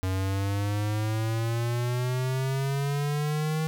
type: exponential sweep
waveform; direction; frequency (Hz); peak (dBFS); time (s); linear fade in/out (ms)
square; up; 93 to 158.7; -26; 0.03-3.67; 0
effects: none